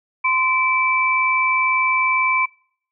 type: tone pair together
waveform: sine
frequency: 1034 / 2321 Hz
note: C6 / D7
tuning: -21 / -21 cents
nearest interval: octave + major second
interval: 1400 cents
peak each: -19 / -17 dBFS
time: 0.24-2.46 s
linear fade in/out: 10 ms
effects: noise-tail reverb RT60 0.6 s tail -25 dB re dry